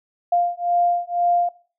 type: beating tone pair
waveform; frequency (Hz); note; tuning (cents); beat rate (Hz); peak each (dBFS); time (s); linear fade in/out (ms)
sine; 698.5 / 700.5; F5 / F5; 0 / +5; 2; -20; 0.32-1.49; 5
effects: noise-tail reverb RT60 0.4 s tail -20 dB re dry